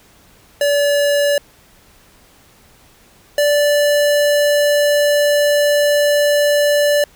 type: tone pair in turn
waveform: square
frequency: 575 / 584 Hz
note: D5 / D5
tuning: -37 / -10 cents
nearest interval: unison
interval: 27 cents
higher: second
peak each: -13 / -12 dBFS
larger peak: second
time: 0.61-1.38 / 3.38-7.04 s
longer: second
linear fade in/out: 2 ms
effects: pink hiss -49 dBFS RMS until 7.15 s

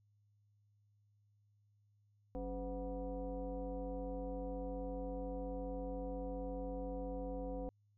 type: tone with frequency modulation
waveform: sine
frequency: 277.2 Hz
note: C#4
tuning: in tune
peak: -39 dBFS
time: 2.35-7.69 s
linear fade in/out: 0 ms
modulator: 230 Hz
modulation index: 1.6
effects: added 103 Hz sine -70 dBFS peak until 7.97 s

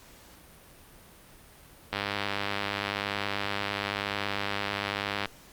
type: click train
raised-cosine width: 0.3 ms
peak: -13 dBFS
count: 337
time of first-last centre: 1.93-5.257 s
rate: 101 Hz
effects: pink hiss -53 dBFS RMS until 5.52 s + Opus 48 kbps

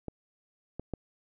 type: clicks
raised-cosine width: 2 ms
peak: -23 / -23 / -20 dBFS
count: 3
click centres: 0.083 / 0.796 / 0.937 s
effects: none

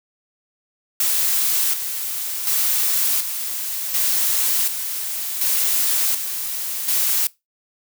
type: noise with tremolo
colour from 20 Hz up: blue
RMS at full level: -19 dBFS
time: 1-7.27 s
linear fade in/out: 2 ms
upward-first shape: square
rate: 0.68 Hz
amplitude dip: 55%
effects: noise-tail reverb RT60 0.2 s tail -21 dB re dry

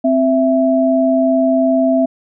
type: tone pair together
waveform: sine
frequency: 261.6 / 661.1 Hz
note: C4 / E5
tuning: 0 / +5 cents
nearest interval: octave + major third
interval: 1605 cents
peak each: -13 dBFS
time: 0.04-2.06 s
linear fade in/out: 10 ms
effects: none

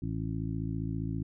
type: harmonic tone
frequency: 55 Hz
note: A1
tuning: in tune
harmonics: 1 / 2 / 3 / 4 / 5 / 6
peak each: -40 / -35 / -36 / -47 / -38 / -44 dBFS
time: 0.02-1.23 s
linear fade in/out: 5 ms
effects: none

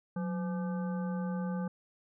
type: harmonic tone with a mistuned harmonic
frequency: 170.3 Hz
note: F3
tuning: 43 cents flat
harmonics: 1 / 3 / 5 / 7 / 9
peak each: -32 / -42 / -46 / -49 / -51 dBFS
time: 0.16-1.68 s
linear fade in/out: 5 ms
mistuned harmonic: 1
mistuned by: +120 cents
effects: none

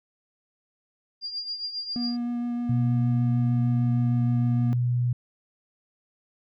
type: tone with tremolo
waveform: sine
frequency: 4797 Hz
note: D8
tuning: 36 cents sharp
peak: -27 dBFS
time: 1.21-2.17 s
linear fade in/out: 50 ms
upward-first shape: triangle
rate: 7.4 Hz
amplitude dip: 70%
type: tone with vibrato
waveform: triangle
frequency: 240 Hz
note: B3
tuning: 49 cents flat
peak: -24 dBFS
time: 1.96-4.73 s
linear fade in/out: 0 ms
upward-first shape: sine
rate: 6.5 Hz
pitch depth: 9 cents each way
type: tone with pitch glide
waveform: sine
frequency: 123.47 to 122.4 Hz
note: B2 to B2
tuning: 0 to -15 cents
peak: -21 dBFS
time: 2.69-5.13 s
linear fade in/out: 5 ms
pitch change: -15 cents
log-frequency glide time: 3.75-4.35 s
effects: none

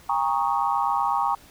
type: chord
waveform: sine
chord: Eb dominant seventh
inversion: first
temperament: equal with one note detuned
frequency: 804.2 / 932.3 / 1108.7 / 1244.5 Hz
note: G5 / Bb5 / Db6 / Eb6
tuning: +44 / 0 / 0 / 0 cents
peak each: -25 / -25 / -26 / -31 dBFS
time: 0.09-1.35 s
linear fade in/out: 5 ms
effects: pink hiss -51 dBFS RMS until 1.5 s

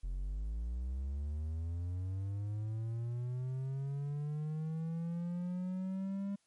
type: linear sweep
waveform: triangle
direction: up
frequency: 42.32 to 200.5 Hz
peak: -33 dBFS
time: 0.03-6.36 s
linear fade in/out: 10 ms
effects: white hiss -75 dBFS RMS until 6.46 s + MP3 48 kbps

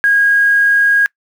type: tone with quantisation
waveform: sine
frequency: 1637 Hz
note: G#6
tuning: 25 cents flat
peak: -8 dBFS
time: 0.04-1.06 s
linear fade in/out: 0 ms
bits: 6
effects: noise-tail reverb RT60 0.1 s tail -24 dB re dry

